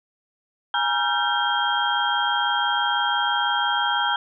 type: tone cluster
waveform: sine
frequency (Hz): 826 / 952 / 1372 / 1556 / 3218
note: G#5 / A#5 / F6 / G6 / G7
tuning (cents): -10 / +36 / -31 / -13 / +45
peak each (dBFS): -26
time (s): 0.74-4.16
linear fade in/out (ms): 2
effects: none